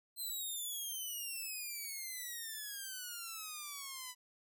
5% pulse exponential sweep, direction down, 4146 to 987.8 Hz, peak -32 dBFS, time 0.16-4.15 s, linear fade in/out 50 ms, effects none

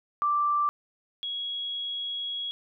sine tone pair in turn, 1174.7 / 3323 Hz, D6 / G#7, 0 / 0 cents, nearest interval octave + tritone, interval 1800 cents, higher second, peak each -22 / -30 dBFS, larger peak first, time 0.22-0.69 / 1.23-2.51 s, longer second, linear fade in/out 0 ms, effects none

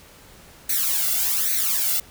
blue noise with flanger, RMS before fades -22 dBFS, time 0.69-2 s, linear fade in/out 5 ms, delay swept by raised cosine 0.48 to 1.46 ms, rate 1.2 Hz, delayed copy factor +0.95, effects pink hiss -48 dBFS RMS until 2.1 s

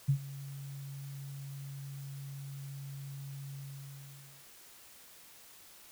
sine tone with ADSR envelope, 138.59 Hz, C#3, in tune, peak -22 dBFS, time 0.08-4.47 s, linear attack 15 ms, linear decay 83 ms, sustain -19 dB, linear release 930 ms, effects white hiss -56 dBFS RMS until 5.91 s

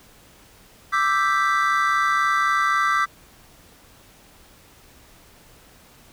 triangle chord, E minor seventh, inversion third, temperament equal, 1174.7 / 1318.5 / 1568 / 1975.5 Hz, D6 / E6 / G6 / B6, 0 / 0 / 0 / 0 cents, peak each -19 / -22 / -23 / -24 dBFS, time 0.92-3.06 s, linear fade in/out 20 ms, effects pink hiss -51 dBFS RMS until 6.12 s

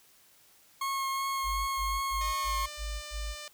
40% pulse tone with vibrato, 1085 Hz, C#6, 37 cents flat, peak -29 dBFS, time 0.81-2.66 s, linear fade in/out 5 ms, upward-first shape triangle, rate 2.7 Hz, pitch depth 14 cents each way
sine tone bursts, 52 Hz, G#1, 3 cents sharp, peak -33 dBFS, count 6, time 1.43-3.355 s, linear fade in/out 50 ms, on 250 ms, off 85 ms
5% pulse tone with pitch glide, 614 to 596.9 Hz, D#5 to D5, -23 to +28 cents, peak -29 dBFS, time 2.21-3.48 s, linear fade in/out 2 ms, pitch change -49 cents, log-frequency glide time 2.32-2.57 s
effects white hiss -61 dBFS RMS until 3.53 s

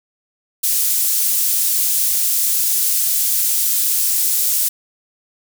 pink high-pass noise, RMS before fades -17 dBFS, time 0.63-4.69 s, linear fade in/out 10 ms, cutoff 9100 Hz, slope 12 dB/octave, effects none

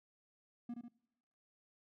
triangle tone with echo, 238.4 Hz, A#3, 39 cents sharp, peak -38 dBFS, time 0.69-0.74 s, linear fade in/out 5 ms, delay 72 ms, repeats 2, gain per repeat -4 dB, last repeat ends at 0.884 s, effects noise-tail reverb RT60 1.0 s tail -25 dB re dry

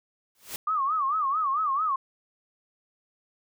white noise with exponential growth, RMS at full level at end -31 dBFS, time 0.35-0.56 s, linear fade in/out 1 ms, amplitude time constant 45 ms
sine tone with vibrato, 1174.7 Hz, D6, in tune, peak -23 dBFS, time 0.67-1.96 s, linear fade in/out 5 ms, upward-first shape sine, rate 4.5 Hz, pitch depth 170 cents each way
effects none

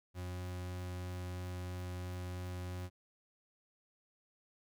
40% pulse tone, 90.3 Hz, F#2, 42 cents flat, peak -39 dBFS, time 0.14-2.9 s, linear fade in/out 50 ms, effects none

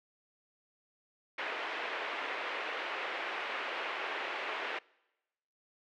white band-pass noise, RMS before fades -38 dBFS, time 1.38-4.79 s, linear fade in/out 5 ms, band 370 to 2600 Hz, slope 24 dB/octave, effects noise-tail reverb RT60 1.0 s tail -25 dB re dry

